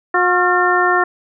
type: harmonic tone with a mistuned harmonic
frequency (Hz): 360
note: F#4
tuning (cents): -47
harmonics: 1 / 2 / 3 / 4 / 5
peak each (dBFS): -18 / -18 / -18 / -18 / -18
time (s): 0.14-1.04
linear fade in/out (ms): 5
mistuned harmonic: 4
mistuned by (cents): -72
effects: none